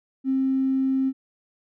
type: tone with tanh clipping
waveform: triangle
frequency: 265.6 Hz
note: C4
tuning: 26 cents sharp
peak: -19 dBFS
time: 0.24-1.13 s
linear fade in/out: 50 ms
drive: 2 dB
effects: none